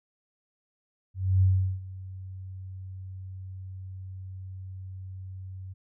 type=tone with ADSR envelope; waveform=sine; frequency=94.1 Hz; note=F#2; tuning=30 cents sharp; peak=-17 dBFS; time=1.14-5.74 s; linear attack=280 ms; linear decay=380 ms; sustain=-20 dB; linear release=18 ms; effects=none